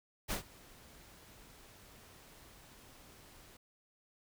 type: noise with ADSR envelope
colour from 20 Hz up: pink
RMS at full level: -35 dBFS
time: 0.28-3.57 s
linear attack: 33 ms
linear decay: 110 ms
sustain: -23 dB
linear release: 4 ms
effects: none